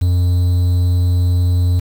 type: tone with quantisation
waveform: triangle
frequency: 88.9 Hz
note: F2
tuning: 31 cents sharp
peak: -9 dBFS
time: 0.01-1.8 s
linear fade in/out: 10 ms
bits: 6
effects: none

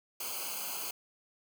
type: noise with comb filter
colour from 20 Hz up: white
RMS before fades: -38 dBFS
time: 0.2-0.91 s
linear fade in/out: 5 ms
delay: 0.54 ms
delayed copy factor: -1
effects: none

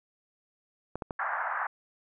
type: clicks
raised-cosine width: 1 ms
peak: -20 dBFS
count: 3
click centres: 0.956 / 1.022 / 1.108 s
type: band-pass noise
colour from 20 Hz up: white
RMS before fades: -32 dBFS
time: 1.19-1.67 s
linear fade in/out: 5 ms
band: 690 to 1700 Hz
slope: 48 dB/octave
effects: none

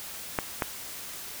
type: clicks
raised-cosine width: 0.5 ms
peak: -10 dBFS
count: 2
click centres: 0.388 / 0.622 s
effects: white hiss -40 dBFS RMS until 1.4 s

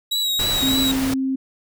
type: tone with vibrato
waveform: 40% pulse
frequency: 3858 Hz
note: B7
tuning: 41 cents flat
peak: -18 dBFS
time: 0.11-0.92 s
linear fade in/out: 10 ms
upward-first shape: sine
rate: 3.3 Hz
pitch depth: 33 cents each way
type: noise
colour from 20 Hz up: pink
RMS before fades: -27 dBFS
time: 0.39-1.14 s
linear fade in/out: 5 ms
type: tone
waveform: sine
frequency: 265.3 Hz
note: C4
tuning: 24 cents sharp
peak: -19 dBFS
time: 0.62-1.36 s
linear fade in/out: 10 ms
effects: none

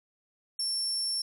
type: tone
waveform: 35% pulse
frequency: 5430 Hz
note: F8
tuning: 50 cents flat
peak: -26 dBFS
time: 0.59-1.22 s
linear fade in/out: 5 ms
effects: none

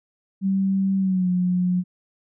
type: tone with pitch glide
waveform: sine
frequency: 193.3 to 180.36 Hz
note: G3 to F#3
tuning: -24 to -44 cents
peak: -18 dBFS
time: 0.41-1.84 s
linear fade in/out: 50 ms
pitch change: -120 cents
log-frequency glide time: 0.98-1.29 s
effects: none

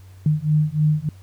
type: beating tone pair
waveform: sine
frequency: 150.8 / 154.1 Hz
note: D3 / D#3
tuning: +46 / -16 cents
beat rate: 3.3 Hz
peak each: -19 dBFS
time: 0.26-1.09 s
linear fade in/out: 2 ms
effects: added 94 Hz sine -41 dBFS peak until 1.22 s + pink hiss -56 dBFS RMS until 1.22 s

